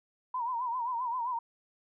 sine tone with vibrato, 972 Hz, B5, 28 cents flat, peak -30 dBFS, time 0.34-1.39 s, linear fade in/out 5 ms, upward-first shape sine, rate 7.6 Hz, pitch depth 100 cents each way, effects none

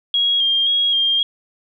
sine tone with vibrato, 3253 Hz, G#7, 37 cents flat, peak -14 dBFS, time 0.14-1.23 s, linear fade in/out 2 ms, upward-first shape square, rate 1.9 Hz, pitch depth 25 cents each way, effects none

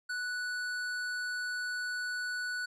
square tone, 1480 Hz, F#6, in tune, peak -34 dBFS, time 0.09-2.66 s, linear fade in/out 10 ms, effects low-pass 8000 Hz 12 dB/octave

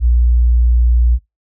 sine tone, 59.6 Hz, A#1, 39 cents sharp, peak -8 dBFS, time 0-1.19 s, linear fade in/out 50 ms, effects noise-tail reverb RT60 0.2 s tail -23 dB re dry

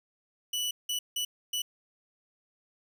sawtooth tone bursts at uneven times, 2960 Hz, F#7, in tune, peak -26 dBFS, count 4, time 0.53-0.71 / 0.89-0.99 / 1.16-1.25 / 1.53-1.62 s, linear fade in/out 5 ms, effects none

